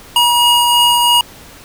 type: tone pair together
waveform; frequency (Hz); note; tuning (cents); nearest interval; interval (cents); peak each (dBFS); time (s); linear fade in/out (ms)
square; 958 / 2871; A#5 / F7; +47 / +47; octave + perfect fifth; 1900; -12; 0.16-1.21; 2
effects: pink hiss -38 dBFS RMS until 1.64 s